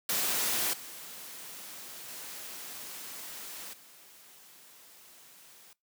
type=noise with level steps; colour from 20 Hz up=white; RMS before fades=-30 / -45 / -43 / -55 dBFS; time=0.09-5.73 s; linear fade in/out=2 ms; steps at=0.73 / 2.08 / 3.73 s; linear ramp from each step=5 ms; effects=noise-tail reverb RT60 0.2 s tail -22 dB re dry + high-pass 150 Hz 12 dB/octave